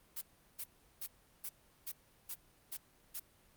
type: noise bursts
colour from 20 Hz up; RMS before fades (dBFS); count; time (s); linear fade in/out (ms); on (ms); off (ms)
blue; -42; 8; 0.16-3.198; 10; 56; 370
effects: pink hiss -67 dBFS RMS until 3.56 s + Opus 32 kbps